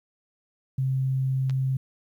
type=tone; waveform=sine; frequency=132.3 Hz; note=C3; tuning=20 cents sharp; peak=-22 dBFS; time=0.78-1.77 s; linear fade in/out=5 ms
type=clicks; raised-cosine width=0.2 ms; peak=-23 / -31 dBFS; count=2; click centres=1.497 / 1.507 s
effects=10-bit